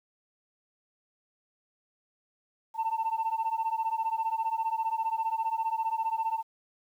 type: beating tone pair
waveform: sine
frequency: 889 / 904 Hz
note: A5 / A5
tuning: +18 / +47 cents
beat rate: 15 Hz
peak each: -29 dBFS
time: 2.74-6.43 s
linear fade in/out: 50 ms
effects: tanh soft clip ceiling -23 dBFS + 10-bit